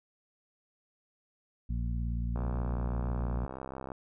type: harmonic tone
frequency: 58.27 Hz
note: A#1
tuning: in tune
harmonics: 1 / 2 / 3 / 4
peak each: -31 / -37 / -41 / -43 dBFS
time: 1.69-3.46 s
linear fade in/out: 10 ms
type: click train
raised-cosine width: 1 ms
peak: -26 dBFS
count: 104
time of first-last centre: 2.36-3.918 s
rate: 66.1 Hz
effects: none